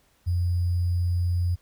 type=tone with sample-and-hold; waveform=sine; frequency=88 Hz; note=F2; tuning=14 cents sharp; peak=-21 dBFS; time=0.26-1.56 s; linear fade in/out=20 ms; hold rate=4900 Hz; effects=pink hiss -64 dBFS RMS until 1.61 s